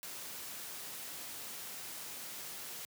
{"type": "noise", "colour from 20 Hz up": "white", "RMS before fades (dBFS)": -45, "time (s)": [0.03, 2.85], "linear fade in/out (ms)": 0, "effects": ["high-pass 100 Hz 12 dB/octave"]}